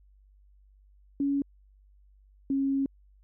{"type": "tone pair in turn", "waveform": "sine", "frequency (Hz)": [280.3, 273.1], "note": ["C#4", "C#4"], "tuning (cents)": [19, -26], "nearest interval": "unison", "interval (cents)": 45, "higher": "first", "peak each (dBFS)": -24, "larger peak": "neither", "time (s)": [[1.2, 1.42], [2.5, 2.86]], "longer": "second", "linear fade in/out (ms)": 2, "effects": ["added 49 Hz sine -56 dBFS peak until 3.23 s"]}